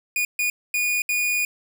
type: tone bursts at uneven times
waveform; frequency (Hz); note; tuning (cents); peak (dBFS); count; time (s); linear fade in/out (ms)
45% pulse; 2451; D#7; -27; -20; 4; 0.16-0.25 / 0.39-0.5 / 0.74-1.02 / 1.09-1.45; 2
effects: 10-bit